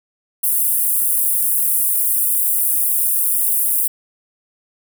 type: high-pass noise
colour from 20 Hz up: pink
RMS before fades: -17 dBFS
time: 0.43-3.88 s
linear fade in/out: 10 ms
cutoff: 9500 Hz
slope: 48 dB/octave
effects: none